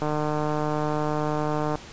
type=click train; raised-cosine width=1 ms; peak=-13 dBFS; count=263; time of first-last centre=0.02-1.755 s; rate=151 Hz; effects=pink hiss -43 dBFS RMS until 1.92 s + resampled to 16000 Hz